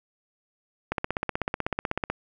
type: click train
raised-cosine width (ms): 0.5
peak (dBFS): -11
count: 20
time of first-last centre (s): 0.92-2.1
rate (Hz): 16.1
effects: none